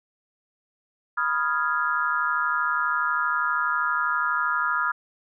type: chord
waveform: sine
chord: F half-diminished seventh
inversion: second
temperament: equal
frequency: 987.8 / 1244.5 / 1396.9 / 1661.2 Hz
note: Cb6 / Eb6 / F6 / Ab6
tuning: 0 / 0 / 0 / 0 cents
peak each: -30 / -26 / -25 / -30 dBFS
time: 1.17-4.92 s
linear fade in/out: 10 ms
effects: none